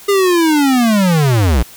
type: linear sweep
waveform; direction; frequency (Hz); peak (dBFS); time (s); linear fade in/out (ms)
square; down; 408.3 to 53.4; -10; 0.08-1.63; 10
effects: white hiss -38 dBFS RMS until 1.76 s